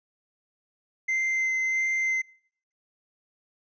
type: tone with vibrato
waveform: triangle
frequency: 2075 Hz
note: C7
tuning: 15 cents flat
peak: -22 dBFS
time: 1.08-2.22 s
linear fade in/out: 10 ms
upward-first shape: sine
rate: 1.5 Hz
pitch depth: 9 cents each way
effects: noise-tail reverb RT60 0.6 s tail -25 dB re dry + resampled to 16000 Hz